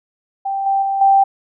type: tone with level steps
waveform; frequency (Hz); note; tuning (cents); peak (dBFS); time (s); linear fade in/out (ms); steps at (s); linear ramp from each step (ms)
sine; 784; G5; 0; -18 / -13 / -16 / -8; 0.45-1.24; 10; 0.66 / 0.82 / 1.01; 5
effects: none